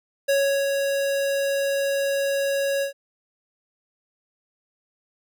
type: tone with ADSR envelope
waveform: square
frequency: 554.4 Hz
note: C#5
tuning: in tune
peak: -18 dBFS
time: 0.28-2.93 s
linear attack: 14 ms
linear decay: 360 ms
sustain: -4 dB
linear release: 110 ms
effects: none